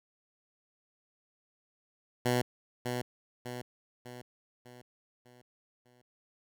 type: tone with echo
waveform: 10% pulse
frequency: 123.47 Hz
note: B2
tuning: in tune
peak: -18 dBFS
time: 2.25-2.42 s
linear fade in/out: 10 ms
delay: 600 ms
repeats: 6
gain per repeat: -6 dB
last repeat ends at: 6.02 s
effects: none